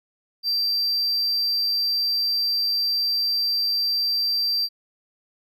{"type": "tone", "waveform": "triangle", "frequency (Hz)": 4699, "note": "D8", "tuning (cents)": 0, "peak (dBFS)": -19, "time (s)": [0.43, 4.69], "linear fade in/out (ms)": 50, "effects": []}